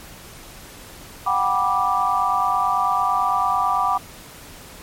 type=chord; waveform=sine; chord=G major seventh; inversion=third; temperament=just; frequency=735 / 784 / 980 / 1176 Hz; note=F#5 / G5 / B5 / D6; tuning=-12 / 0 / -14 / +2 cents; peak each=-24 / -24 / -23 / -20 dBFS; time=1.26-3.98 s; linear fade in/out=10 ms; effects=pink hiss -41 dBFS RMS until 4.82 s + MP3 64 kbps